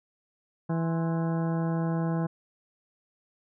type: harmonic tone with a mistuned harmonic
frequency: 164.81 Hz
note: E3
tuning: in tune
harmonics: 1 / 2 / 3 / 4 / 5 / 6 / 8 / 9 / 10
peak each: -26 / -34 / -38 / -39 / -40 / -42 / -49 / -48 / -52 dBFS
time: 0.69-2.27 s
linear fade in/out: 10 ms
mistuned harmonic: 6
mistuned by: +100 cents
effects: none